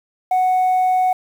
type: tone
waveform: sine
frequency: 740 Hz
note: F#5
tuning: in tune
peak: -11 dBFS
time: 0.31-1.13 s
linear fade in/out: 5 ms
effects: tanh soft clip ceiling -12 dBFS + 7-bit